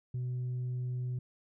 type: tone with tanh clipping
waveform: sine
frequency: 125.1 Hz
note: B2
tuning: 23 cents sharp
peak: -33 dBFS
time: 0.14-1.19 s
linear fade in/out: 5 ms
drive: 1 dB
effects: none